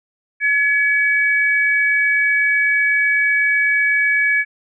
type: tone pair together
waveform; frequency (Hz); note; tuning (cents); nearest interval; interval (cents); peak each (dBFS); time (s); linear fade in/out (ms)
sine; 1698 / 2272; G#6 / C#7; +38 / +42; perfect fourth; 504; -16; 0.4-4.45; 50
effects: none